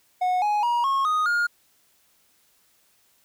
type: tone with pitch steps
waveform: triangle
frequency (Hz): 731 / 834.9 / 953.5 / 1089 / 1243.7 / 1420.4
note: F#5 / G#5 / A#5 / C#6 / D#6 / F6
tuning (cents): -21 / +9 / +39 / -31 / -1 / +29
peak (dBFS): -18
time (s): 0.21-1.47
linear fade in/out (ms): 10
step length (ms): 210
effects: white hiss -63 dBFS RMS until 3.24 s